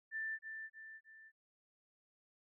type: tone with echo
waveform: sine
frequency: 1773 Hz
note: A6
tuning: 13 cents sharp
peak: -38 dBFS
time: 0.11-0.39 s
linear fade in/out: 50 ms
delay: 310 ms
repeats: 3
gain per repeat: -6 dB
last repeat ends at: 1.32 s
effects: none